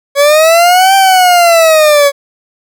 40% pulse linear two-way sweep, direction up then down, 557 to 784 to 557 Hz, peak -3 dBFS, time 0.15-2.12 s, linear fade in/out 50 ms, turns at 0.95 s, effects none

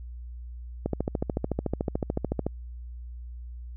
click train, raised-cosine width 2 ms, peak -13 dBFS, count 23, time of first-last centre 0.86-2.466 s, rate 13.7 Hz, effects added 60 Hz sine -37 dBFS peak until 3.76 s

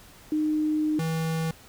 sine / square tone pair in turn, 306.7 / 161.81 Hz, D#4 / E3, -25 / -32 cents, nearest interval major seventh, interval 1107 cents, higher first, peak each -22 / -26 dBFS, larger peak first, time 0.32-0.99 / 0.99-1.51 s, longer first, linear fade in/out 2 ms, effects pink hiss -51 dBFS RMS until 1.68 s

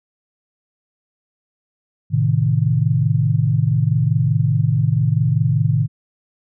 sine chord, A diminished, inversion none, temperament equal, 110 / 130.81 / 155.56 Hz, A2 / C3 / Eb3, 0 / 0 / 0 cents, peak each -18 dBFS, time 2.1-5.88 s, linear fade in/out 50 ms, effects none

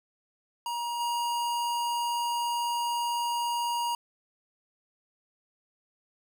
square tone with level steps, 949 Hz, A#5, 31 cents sharp, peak -31 / -28 dBFS, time 0.66-3.95 s, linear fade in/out 2 ms, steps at 0.99 s, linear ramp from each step 20 ms, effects none

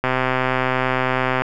click train, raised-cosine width 0.5 ms, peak -4 dBFS, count 179, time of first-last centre 0.04-1.42 s, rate 129 Hz, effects none

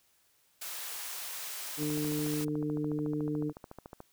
white high-pass noise, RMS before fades -40 dBFS, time 0.61-2.45 s, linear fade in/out 10 ms, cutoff 600 Hz, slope 12 dB/octave
harmonic tone, 150 Hz, D3, 37 cents sharp, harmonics 1 / 2 / 3, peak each -36 / -32 / -38 dBFS, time 1.77-3.53 s, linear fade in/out 50 ms
click train, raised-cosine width 1 ms, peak -30 dBFS, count 31, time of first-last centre 1.83-4.004 s, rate 13.8 Hz
effects white hiss -69 dBFS RMS until 4.12 s

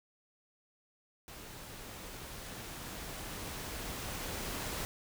pink noise with level ramp, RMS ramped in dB -49 to -38 dBFS, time 1.28-4.85 s, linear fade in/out 0 ms, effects none

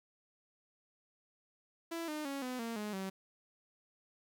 sawtooth tone with pitch steps, 333.3 / 303.9 / 277.1 / 252.6 / 230.3 / 210 / 191.43 Hz, E4 / D#4 / C#4 / B3 / A#3 / G#3 / G3, +19 / -41 / -1 / +39 / -21 / +19 / -41 cents, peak -34 dBFS, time 1.91-3.1 s, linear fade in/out 10 ms, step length 170 ms, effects 11-bit

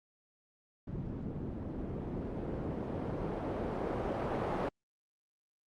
white noise with low-pass filter sweep, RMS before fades -37 dBFS, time 0.87-4.69 s, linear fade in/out 5 ms, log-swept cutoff 210 to 780 Hz, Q 0.9, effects Opus 48 kbps

